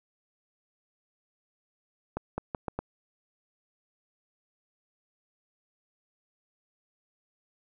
accelerating click train, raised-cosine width 1 ms, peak -17 dBFS, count 5, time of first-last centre 2.17-2.79 s, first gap 210 ms, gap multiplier 0.8, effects none

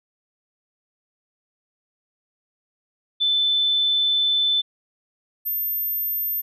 sine tone pair in turn, 3520 / 13340 Hz, A7 / G#9, 0 / +7 cents, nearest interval octave + major seventh, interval 2307 cents, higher second, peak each -17 / -22 dBFS, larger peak first, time 3.2-4.62 / 5.45-6.42 s, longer first, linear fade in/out 20 ms, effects none

